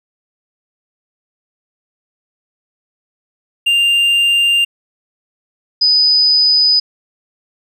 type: tone pair in turn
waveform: triangle / sine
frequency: 2794 / 4987 Hz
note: F7 / D#8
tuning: 0 / +3 cents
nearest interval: minor seventh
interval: 1003 cents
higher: second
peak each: -8 dBFS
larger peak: neither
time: 3.66-4.65 / 5.81-6.8 s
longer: neither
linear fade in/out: 10 ms
effects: none